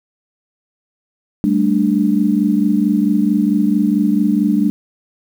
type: chord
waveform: sine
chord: G suspended second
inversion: none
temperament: just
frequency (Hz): 196 / 220.5 / 294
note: G3 / A3 / D4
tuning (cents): 0 / +4 / +2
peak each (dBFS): -16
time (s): 1.44-4.7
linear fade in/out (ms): 0
effects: 7-bit